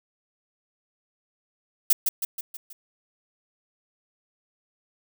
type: noise with echo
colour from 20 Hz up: violet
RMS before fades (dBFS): -17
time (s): 1.9-1.93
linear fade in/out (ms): 5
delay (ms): 160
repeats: 5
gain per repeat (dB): -5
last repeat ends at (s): 2.73
effects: none